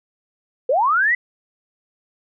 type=linear sweep; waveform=sine; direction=up; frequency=466.2 to 2023 Hz; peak=-14 dBFS; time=0.69-1.15 s; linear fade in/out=5 ms; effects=none